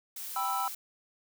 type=noise; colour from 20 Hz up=blue; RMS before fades=-40 dBFS; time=0.16-0.75 s; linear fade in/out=5 ms
type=chord; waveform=triangle; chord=E minor; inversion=first; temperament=equal; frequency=784 / 987.8 / 1318.5 Hz; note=G5 / B5 / E6; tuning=0 / 0 / 0 cents; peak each=-32 / -32 / -31 dBFS; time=0.36-0.68 s; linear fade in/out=2 ms
effects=none